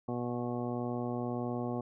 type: harmonic tone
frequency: 121.6 Hz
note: B2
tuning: 26 cents flat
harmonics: 1 / 2 / 3 / 4 / 5 / 6 / 7 / 9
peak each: -39 / -36 / -40 / -42 / -44 / -43 / -47 / -48 dBFS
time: 0.08-1.81 s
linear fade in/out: 5 ms
effects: none